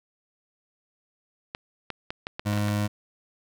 clicks, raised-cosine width 0.3 ms, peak -16 dBFS, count 8, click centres 1.549 / 1.903 / 2.105 / 2.269 / 2.395 / 2.532 / 2.576 / 2.684 s
25% pulse tone, 103.83 Hz, G#2, in tune, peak -20 dBFS, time 2.45-2.88 s, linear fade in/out 20 ms
effects none

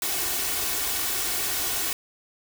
white noise with comb filter, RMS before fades -27 dBFS, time 0.02-1.93 s, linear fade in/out 2 ms, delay 2.7 ms, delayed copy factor +0.6, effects none

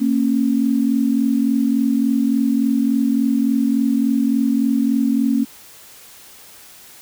sine tone pair together, 230 / 273.5 Hz, A#3 / C#4, -23 / -23 cents, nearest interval minor third, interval 300 cents, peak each -17 dBFS, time 0-5.45 s, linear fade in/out 20 ms, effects white hiss -43 dBFS RMS until 7.01 s

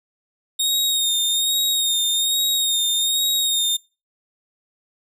sawtooth tone with vibrato, 3708 Hz, A#7, 10 cents flat, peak -15 dBFS, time 0.59-3.77 s, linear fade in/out 10 ms, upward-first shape sine, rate 1.2 Hz, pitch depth 38 cents each way, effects noise-tail reverb RT60 0.3 s tail -24 dB re dry

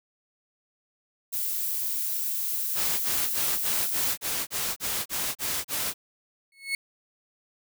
violet noise, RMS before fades -29 dBFS, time 1.32-4.14 s, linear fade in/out 20 ms
white noise bursts, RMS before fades -29 dBFS, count 11, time 2.74-5.94 s, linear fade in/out 50 ms, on 260 ms, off 34 ms
35% pulse tone with exponential growth, 2196 Hz, C#7, 17 cents flat, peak -21 dBFS, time 6.52-6.75 s, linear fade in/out 2 ms, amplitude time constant 48 ms
effects none

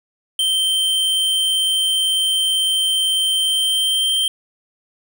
square tone with pitch glide, 3121 to 3143 Hz, G7 to G7, -8 to +4 cents, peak -16 dBFS, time 0.39-4.28 s, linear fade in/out 2 ms, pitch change +12 cents, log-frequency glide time 3.38-4.13 s, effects none

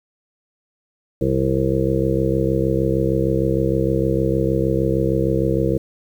harmonic tone, 66.5 Hz, C2, 29 cents sharp, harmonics 1 / 2 / 3 / 5 / 6 / 7 / 8, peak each -26 / -22 / -25 / -22 / -27 / -22 / -26 dBFS, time 1.21-5.78 s, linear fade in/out 5 ms, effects 8-bit

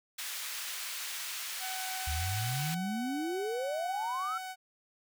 pink high-pass noise, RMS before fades -39 dBFS, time 0.18-2.75 s, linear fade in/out 10 ms, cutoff 1900 Hz, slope 12 dB/octave
sawtooth tone with pitch glide, 753 to 748.7 Hz, F#5 to F#5, +30 to +20 cents, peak -35 dBFS, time 1.59-4.56 s, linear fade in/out 50 ms, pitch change -10 cents, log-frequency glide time 2.28-4.24 s
sine exponential sweep, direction up, 71.3 to 1380 Hz, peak -32 dBFS, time 2.07-4.38 s, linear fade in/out 5 ms
effects none

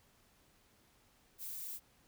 violet noise, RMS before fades -44 dBFS, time 1.38-1.8 s, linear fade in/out 50 ms, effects pink hiss -69 dBFS RMS until 2.07 s

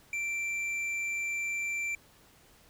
triangle tone with hard clipping, 2349 Hz, D7, in tune, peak -32 dBFS, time 0.13-1.95 s, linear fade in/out 2 ms, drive 9 dB, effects pink hiss -60 dBFS RMS until 2.69 s

